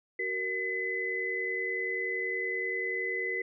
sine tone cluster, 376.3 / 466.8 / 2018 Hz, F#4 / A#4 / B6, +29 / +2 / +37 cents, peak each -37 / -38 / -31 dBFS, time 0.19-3.42 s, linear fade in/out 5 ms, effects none

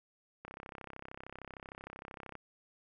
click train, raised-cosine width 0.5 ms, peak -30 dBFS, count 64, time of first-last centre 0.45-2.353 s, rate 33.1 Hz, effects none

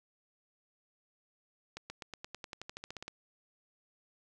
accelerating click train, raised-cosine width 0.2 ms, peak -25 dBFS, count 16, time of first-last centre 1.77-3.08 s, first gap 130 ms, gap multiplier 0.94, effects none

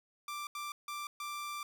sawtooth tone bursts at uneven times, 1178 Hz, D6, 5 cents sharp, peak -35 dBFS, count 4, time 0.28-0.47 / 0.55-0.72 / 0.88-1.07 / 1.2-1.63 s, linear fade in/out 2 ms, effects none

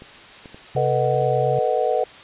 clicks, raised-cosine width 2 ms, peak -27 dBFS, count 6, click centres 0.021 / 0.458 / 0.545 / 0.782 / 1.144 / 1.219 s
sine tone with vibrato, 131.7 Hz, C3, 12 cents sharp, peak -24 dBFS, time 0.75-1.59 s, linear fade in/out 2 ms, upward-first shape square, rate 2.9 Hz, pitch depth 19 cents each way
sine chord, B dominant seventh, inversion third, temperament just, 444.5 / 493.9 / 617.4 / 740.8 Hz, A4 / B4 / D#5 / F#5, +18 / 0 / -14 / +2 cents, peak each -24 / -22 / -24 / -23 dBFS, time 0.76-2.04 s, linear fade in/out 5 ms
effects white hiss -42 dBFS RMS until 2.23 s + resampled to 8000 Hz

